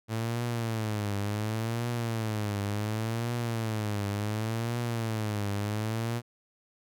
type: tone with vibrato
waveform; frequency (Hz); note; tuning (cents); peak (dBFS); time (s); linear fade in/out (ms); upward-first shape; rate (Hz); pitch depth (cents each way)
sawtooth; 110; A2; 0; -25; 0.08-6.22; 50; triangle; 0.69; 160
effects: none